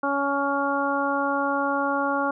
harmonic tone, 280 Hz, C#4, 18 cents sharp, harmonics 1 / 2 / 3 / 4 / 5, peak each -28 / -28 / -28 / -28 / -28 dBFS, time 0.03-2.31 s, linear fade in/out 5 ms, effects none

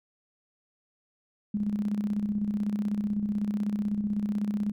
sine tone with tremolo, 207.4 Hz, G#3, 2 cents flat, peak -24 dBFS, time 1.54-4.72 s, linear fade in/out 5 ms, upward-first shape square, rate 16 Hz, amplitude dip 50%, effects none

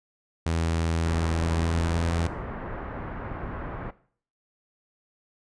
sawtooth tone with pitch glide, 82.41 to 84 Hz, E2 to E2, 0 to +33 cents, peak -20 dBFS, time 0.46-2.27 s, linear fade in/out 0 ms, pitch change +33 cents, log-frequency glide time 1.46-2.12 s
pink low-pass noise, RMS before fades -35 dBFS, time 1.05-3.91 s, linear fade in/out 10 ms, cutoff 1700 Hz, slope 24 dB/octave
effects noise-tail reverb RT60 0.5 s tail -17 dB re dry + resampled to 22050 Hz

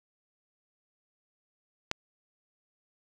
click, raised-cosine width 0.2 ms, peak -11 dBFS, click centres 1.914 s, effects none

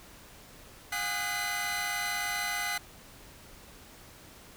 sawtooth tone cluster, 715 / 813 / 1236 / 1488 / 2031 Hz, F5 / G#5 / D#6 / F#6 / B6, +41 / -37 / -12 / +9 / +48 cents, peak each -36 / -35 / -37 / -34 / -30 dBFS, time 0.92-2.78 s, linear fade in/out 5 ms, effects pink hiss -52 dBFS RMS until 4.56 s

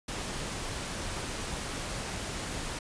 pink noise, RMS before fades -36 dBFS, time 0.08-2.79 s, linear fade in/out 5 ms, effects resampled to 22050 Hz

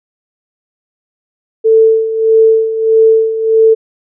sine tone with tremolo, 444.8 Hz, A4, 19 cents sharp, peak -3 dBFS, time 1.64-3.75 s, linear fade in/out 20 ms, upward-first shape sine, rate 1.6 Hz, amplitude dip 70%, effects none

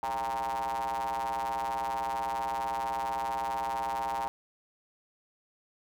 square ring-modulated tone, 62.2 Hz, B1, 13 cents sharp, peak -28 dBFS, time 0.03-4.28 s, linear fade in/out 0 ms, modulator 863 Hz, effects none

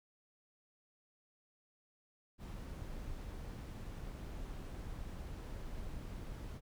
brown noise, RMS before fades -45 dBFS, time 2.38-6.61 s, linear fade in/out 50 ms, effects none

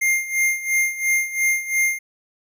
square tone with tremolo, 2112 Hz, C7, 16 cents sharp, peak -16 dBFS, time 0.01-1.99 s, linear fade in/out 10 ms, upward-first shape sine, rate 2.9 Hz, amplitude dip 80%, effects none

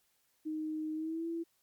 sine tone with pitch glide, 311.1 to 333.4 Hz, D#4 to E4, 0 to +20 cents, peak -34 dBFS, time 0.45-1.44 s, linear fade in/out 20 ms, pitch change +120 cents, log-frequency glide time 0.94-1.27 s, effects white hiss -74 dBFS RMS until 1.62 s + MP3 96 kbps

